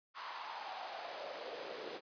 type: noise with high-pass filter sweep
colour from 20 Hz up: pink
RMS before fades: -45 dBFS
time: 0.14-2.01 s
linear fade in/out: 50 ms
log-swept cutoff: 1100 to 390 Hz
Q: 4.1
effects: resampled to 11025 Hz